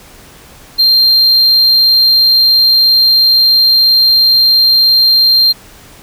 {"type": "tone", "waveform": "triangle", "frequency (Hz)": 4179, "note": "C8", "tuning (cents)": -3, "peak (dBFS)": -4, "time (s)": [0.78, 5.53], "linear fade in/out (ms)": 20, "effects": ["pink hiss -38 dBFS RMS until 6.02 s"]}